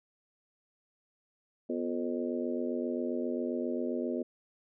harmonic tone with a mistuned harmonic, 87.5 Hz, F2, 4 cents sharp, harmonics 3 / 4 / 5 / 6 / 7, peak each -34 / -36 / -38 / -40 / -41 dBFS, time 1.69-4.23 s, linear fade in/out 10 ms, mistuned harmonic 3, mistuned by -96 cents, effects none

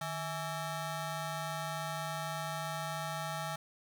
20% pulse ring-modulated tone, 493.9 Hz, B4, in tune, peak -28 dBFS, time 0.01-3.56 s, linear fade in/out 5 ms, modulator 340 Hz, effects 10-bit

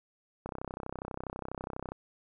click train, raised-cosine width 1 ms, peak -23 dBFS, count 48, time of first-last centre 0.46-1.92 s, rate 32.2 Hz, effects none

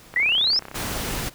click train, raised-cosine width 0.5 ms, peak -21 dBFS, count 21, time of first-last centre 0.14-0.744 s, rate 33.1 Hz
sine exponential sweep, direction up, 1900 to 5420 Hz, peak -17 dBFS, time 0.16-0.59 s, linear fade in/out 2 ms
pink noise, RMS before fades -28 dBFS, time 0.74-1.3 s, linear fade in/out 20 ms
effects pink hiss -48 dBFS RMS until 1.34 s

